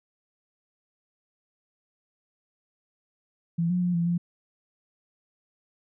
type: tone with pitch steps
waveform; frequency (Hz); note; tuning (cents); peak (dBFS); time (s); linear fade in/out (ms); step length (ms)
sine; 168.3 / 179.3 / 177.3 / 169.9 / 173; E3 / F3 / F3 / F3 / F3; +36 / +46 / +26 / -47 / -16; -22; 3.58-4.18; 10; 120
effects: none